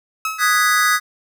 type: tone with exponential decay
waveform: 30% pulse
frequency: 1288 Hz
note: E6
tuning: 41 cents flat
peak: -15 dBFS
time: 0.25-0.64 s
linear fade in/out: 2 ms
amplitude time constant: 84 ms
type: chord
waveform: square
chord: G# minor seventh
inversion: second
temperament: equal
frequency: 1244.5 / 1480 / 1661.2 / 1975.5 Hz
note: D#6 / F#6 / G#6 / B6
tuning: 0 / 0 / 0 / 0 cents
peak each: -18 / -22 / -20 / -21 dBFS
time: 0.38-1 s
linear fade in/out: 50 ms
effects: none